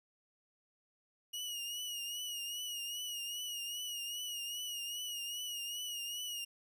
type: tone with vibrato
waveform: sawtooth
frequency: 2889 Hz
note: F#7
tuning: 42 cents flat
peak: -36 dBFS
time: 1.33-6.45 s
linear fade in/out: 10 ms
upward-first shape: triangle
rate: 2.5 Hz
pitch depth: 64 cents each way
effects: none